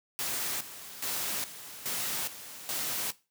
white noise with tremolo, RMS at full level -33 dBFS, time 0.19-3.12 s, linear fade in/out 0 ms, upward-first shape square, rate 1.2 Hz, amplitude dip 75%, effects noise-tail reverb RT60 0.3 s tail -19 dB re dry + high-pass 100 Hz 12 dB/octave

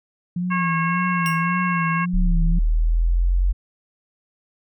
sine tone with vibrato, 172.9 Hz, F3, 17 cents flat, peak -21 dBFS, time 0.36-2.59 s, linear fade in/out 5 ms, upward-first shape sine, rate 1.8 Hz, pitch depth 82 cents each way
harmonic tone, 544 Hz, C#5, 33 cents flat, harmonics 2 / 3 / 4 / 5, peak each -23 / -27 / -29 / -31 dBFS, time 0.5-2.06 s, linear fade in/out 20 ms
sawtooth tone with exponential decay, 2794 Hz, F7, in tune, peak -20 dBFS, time 1.26-1.46 s, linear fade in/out 0 ms, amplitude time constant 42 ms
sine linear sweep, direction up, 35.08 to 45.92 Hz, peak -15 dBFS, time 2.13-3.53 s, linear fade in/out 20 ms
effects none

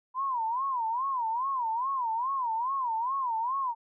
sine tone with vibrato, 987.8 Hz, B5, in tune, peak -27 dBFS, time 0.14-3.75 s, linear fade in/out 50 ms, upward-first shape sine, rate 2.4 Hz, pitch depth 190 cents each way, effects none

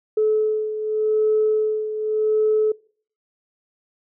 sine beating tone pair, 431 / 431.86 Hz, A4 / A4, -36 / -32 cents, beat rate 0.86 Hz, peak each -18 / -24 dBFS, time 0.17-2.72 s, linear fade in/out 5 ms, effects noise-tail reverb RT60 0.5 s tail -24 dB re dry + tanh soft clip ceiling -10 dBFS

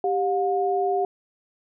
sine tone pair together, 393.2 / 717.4 Hz, G4 / F5, +5 / +46 cents, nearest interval minor seventh, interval 1041 cents, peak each -23 dBFS, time 0.04-1.05 s, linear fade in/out 2 ms, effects none

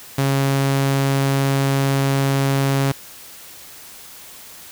sawtooth tone, 137.1 Hz, C#3, 19 cents flat, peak -12 dBFS, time 0.18-2.92 s, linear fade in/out 5 ms, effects white hiss -40 dBFS RMS until 4.71 s

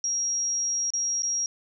sine tone with dropouts, 5640 Hz, F8, 16 cents sharp, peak -24 dBFS, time 0.04-1.46 s, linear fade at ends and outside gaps 1 ms, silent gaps 0.904-0.936 / 1.222-1.232 s, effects none

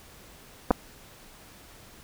clicks, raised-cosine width 1 ms, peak -6 dBFS, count 2, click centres 0.707 / 0.711 s, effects pink hiss -51 dBFS RMS until 2.03 s

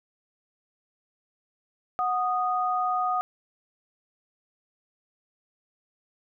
sine tone pair together, 735 / 1238.3 Hz, F#5 / D#6, -12 / -9 cents, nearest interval major sixth, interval 903 cents, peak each -26 dBFS, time 1.99-3.21 s, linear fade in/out 0 ms, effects none

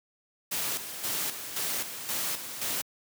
white noise with tremolo, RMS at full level -31 dBFS, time 0.51-2.82 s, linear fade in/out 10 ms, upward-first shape square, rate 1.9 Hz, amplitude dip 60%, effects high-pass 100 Hz 12 dB/octave

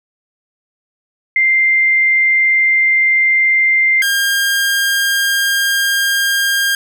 sine / sawtooth tone pair in turn, 2093 / 1608.7 Hz, C7 / G6, 0 / +44 cents, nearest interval perfect fourth, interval 456 cents, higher first, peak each -9 dBFS, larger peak neither, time 1.36-4.02 / 4.02-6.75 s, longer second, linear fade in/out 2 ms, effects none

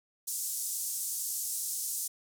pink band-pass noise, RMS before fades -35 dBFS, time 0.27-2.08 s, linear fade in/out 10 ms, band 6600 to 14000 Hz, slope 24 dB/octave, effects none

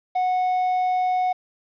triangle tone, 735 Hz, F#5, 12 cents flat, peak -17 dBFS, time 0.15-1.33 s, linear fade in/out 10 ms, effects resampled to 11025 Hz + 9-bit

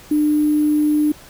sine tone with sample-and-hold, 300 Hz, D4, 37 cents sharp, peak -13 dBFS, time 0.11-1.12 s, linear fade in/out 5 ms, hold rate 11025 Hz, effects pink hiss -43 dBFS RMS until 1.29 s

